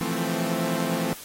sawtooth chord, F major seventh, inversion third, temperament equal, 164.81 / 174.61 / 220 / 261.6 Hz, E3 / F3 / A3 / C4, 0 / 0 / 0 / 0 cents, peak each -27 dBFS, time 0.01-1.13 s, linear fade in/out 0 ms, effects white hiss -42 dBFS RMS until 1.24 s + AAC 48 kbps

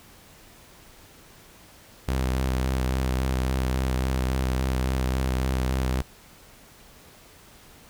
sawtooth tone with vibrato, 64.6 Hz, C2, 21 cents flat, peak -19 dBFS, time 2.08-6.02 s, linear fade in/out 5 ms, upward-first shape triangle, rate 3.6 Hz, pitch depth 33 cents each way, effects pink hiss -51 dBFS RMS until 7.89 s

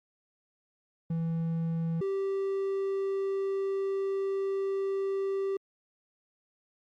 triangle tone pair in turn, 164.81 / 390.3 Hz, E3 / G4, 0 / -8 cents, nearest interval octave + minor third, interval 1492 cents, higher second, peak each -26 dBFS, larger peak neither, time 1.1-2.01 / 2.01-5.57 s, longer second, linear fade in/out 5 ms, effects Opus 48 kbps

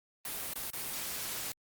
white noise with dropouts, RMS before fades -38 dBFS, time 0.25-1.52 s, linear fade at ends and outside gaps 2 ms, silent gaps 0.536-0.556 / 0.704-0.733 s, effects Opus 32 kbps

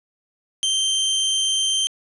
sawtooth tone, 3136 Hz, G7, in tune, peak -15 dBFS, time 0.63-1.87 s, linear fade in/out 0 ms, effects resampled to 24000 Hz + 8-bit

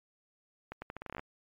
accelerating click train, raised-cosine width 0.5 ms, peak -25 dBFS, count 12, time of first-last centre 0.72-1.194 s, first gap 100 ms, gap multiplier 0.81, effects MP3 64 kbps

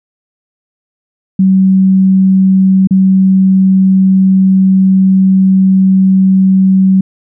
sine tone with dropouts, 190.1 Hz, F#3, 47 cents sharp, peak -4 dBFS, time 1.39-7.01 s, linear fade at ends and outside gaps 5 ms, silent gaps 2.873-2.908 s, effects none

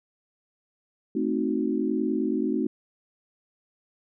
sine chord, A diminished seventh, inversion none, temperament equal, 220 / 261.6 / 311.1 / 370 Hz, A3 / C4 / Eb4 / Gb4, 0 / 0 / 0 / 0 cents, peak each -29 / -28 / -28 / -30 dBFS, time 1.15-2.67 s, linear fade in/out 5 ms, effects none

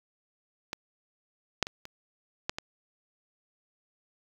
clicks, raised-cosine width 0.2 ms, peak -16 / -6 / -19 / -25 / -11 / -17 dBFS, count 6, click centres 0.731 / 1.627 / 1.669 / 1.854 / 2.495 / 2.585 s, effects 7-bit

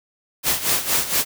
white noise with tremolo, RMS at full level -18 dBFS, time 0.43-1.25 s, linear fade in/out 50 ms, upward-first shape sine, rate 4.3 Hz, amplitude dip 75%, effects none

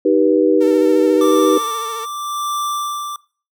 sine chord, Eb augmented, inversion none, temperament just, 311.1 / 388.9 / 486.1 Hz, Eb4 / G4 / B4, 0 / -14 / -28 cents, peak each -15 dBFS, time 0.05-1.58 s, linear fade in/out 5 ms
sawtooth tone with vibrato, 451 Hz, A4, 43 cents sharp, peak -24 dBFS, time 0.6-2.06 s, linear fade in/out 20 ms, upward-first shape sine, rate 14 Hz, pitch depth 41 cents each way
square tone with tremolo, 1174.7 Hz, D6, in tune, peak -19 dBFS, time 1.21-3.16 s, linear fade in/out 2 ms, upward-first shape sine, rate 0.89 Hz, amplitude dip 50%
effects noise-tail reverb RT60 0.4 s tail -21 dB re dry

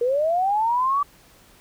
sine linear sweep, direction up, 465 to 1162 Hz, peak -18 dBFS, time 0.01-1.03 s, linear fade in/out 5 ms, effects pink hiss -53 dBFS RMS until 1.6 s

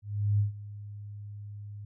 sine tone with ADSR envelope, 103 Hz, G#2, 14 cents flat, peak -21 dBFS, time 0.02-1.85 s, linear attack 370 ms, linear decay 130 ms, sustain -18 dB, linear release 4 ms, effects none

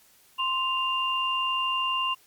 sine tone pair together, 1045.4 / 2794 Hz, C6 / F7, -2 / 0 cents, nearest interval octave + perfect fourth, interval 1702 cents, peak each -27 dBFS, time 0.38-2.15 s, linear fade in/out 20 ms, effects white hiss -59 dBFS RMS until 2.26 s + Opus 48 kbps

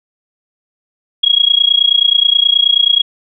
sine tone with amplitude modulation, 3300 Hz, G#7, 12 cents flat, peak -4 dBFS, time 1.23-3.02 s, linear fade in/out 10 ms, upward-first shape sine, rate 29.4 Hz, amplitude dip 95%, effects none

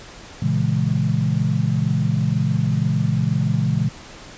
sine chord, A# half-diminished seventh, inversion none, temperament equal, 116.54 / 138.59 / 164.81 / 207.7 Hz, A#2 / C#3 / E3 / G#3, 0 / 0 / 0 / 0 cents, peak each -22 / -21 / -22 / -25 dBFS, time 0.42-3.89 s, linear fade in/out 5 ms, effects pink hiss -40 dBFS RMS until 4.37 s + resampled to 16000 Hz

